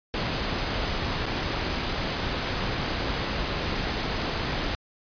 pink noise with dropouts, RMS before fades -28 dBFS, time 0.14-4.75 s, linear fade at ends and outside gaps 0 ms, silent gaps 1.257-1.264 s, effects resampled to 11025 Hz

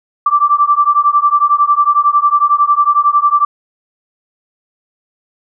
sine beating tone pair, 1165 / 1176 Hz, D6 / D6, -14 / +2 cents, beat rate 11 Hz, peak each -11 dBFS, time 0.26-3.45 s, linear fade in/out 5 ms, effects none

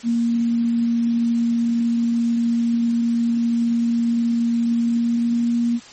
sine tone with pitch glide, 233.8 to 236.1 Hz, A#3 to A#3, +5 to +22 cents, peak -16 dBFS, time 0.03-5.8 s, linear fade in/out 50 ms, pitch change +17 cents, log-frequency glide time 4.81-5.54 s, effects white hiss -42 dBFS RMS until 5.92 s + MP3 32 kbps

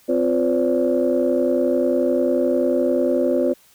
sine tone cluster, 258.6 / 349.9 / 513 / 573 Hz, C4 / F4 / C5 / D5, -20 / +3 / -34 / -43 cents, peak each -21 dBFS, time 0.08-3.54 s, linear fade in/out 20 ms, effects tanh soft clip ceiling -8 dBFS + white hiss -54 dBFS RMS until 3.74 s

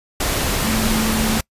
sine tone in noise, 220 Hz, A3, in tune, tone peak -20 dBFS, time 0.64-1.39 s, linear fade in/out 5 ms, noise pink, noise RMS -20 dBFS, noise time 0.2-1.41 s, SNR -3 dB, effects noise-tail reverb RT60 0.1 s tail -26 dB re dry + resampled to 32000 Hz

